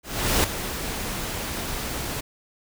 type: noise with ADSR envelope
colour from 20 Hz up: pink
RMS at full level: -19 dBFS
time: 0.03-2.21 s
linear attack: 410 ms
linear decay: 4 ms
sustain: -11 dB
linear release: 11 ms
effects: none